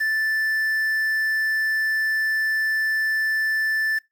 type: tone with quantisation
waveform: triangle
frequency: 1760 Hz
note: A6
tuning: in tune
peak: -18 dBFS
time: 0-3.99 s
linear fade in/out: 10 ms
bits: 7
effects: noise-tail reverb RT60 0.2 s tail -23 dB re dry